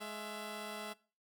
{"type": "tone pair together", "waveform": "10% pulse", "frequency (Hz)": [211, 670], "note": ["G#3", "E5"], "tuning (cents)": [28, 28], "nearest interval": "octave + minor sixth", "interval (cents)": 2000, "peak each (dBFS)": [-36, -37], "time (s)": [0, 0.94], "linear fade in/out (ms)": 20, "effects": ["noise-tail reverb RT60 0.4 s tail -22 dB re dry"]}